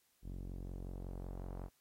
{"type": "tone with low-pass filter sweep", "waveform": "sawtooth", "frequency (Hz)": 45.45, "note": "F#1", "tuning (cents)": -30, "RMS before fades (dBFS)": -45, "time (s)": [0.22, 1.7], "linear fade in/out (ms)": 50, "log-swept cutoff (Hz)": [270, 950], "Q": 1, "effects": ["white hiss -75 dBFS RMS until 1.8 s", "AAC 48 kbps"]}